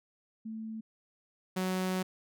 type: tone pair in turn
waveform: sine / sawtooth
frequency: 220.9 / 185.75 Hz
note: A3 / F#3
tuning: +7 / +7 cents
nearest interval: minor third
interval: 300 cents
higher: first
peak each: -37 / -26 dBFS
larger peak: second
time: 0.45-0.81 / 1.56-2.03 s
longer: second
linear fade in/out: 10 ms
effects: none